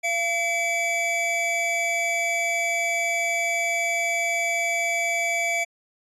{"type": "tone pair together", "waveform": "square", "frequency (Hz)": [682.6, 2296], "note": ["F5", "D7"], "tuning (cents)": [-40, -40], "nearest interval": "octave + major sixth", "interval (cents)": 2100, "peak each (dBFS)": [-28, -24], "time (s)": [0.03, 5.65], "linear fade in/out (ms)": 20, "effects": ["resampled to 24000 Hz"]}